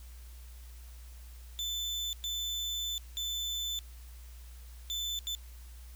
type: tone bursts at uneven times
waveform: 35% pulse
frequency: 3520 Hz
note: A7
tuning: in tune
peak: -31 dBFS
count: 5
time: 1.59-2.13 / 2.24-2.98 / 3.17-3.79 / 4.9-5.19 / 5.27-5.35 s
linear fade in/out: 0 ms
effects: added 60 Hz sine -46 dBFS peak until 5.95 s + white hiss -59 dBFS RMS until 5.95 s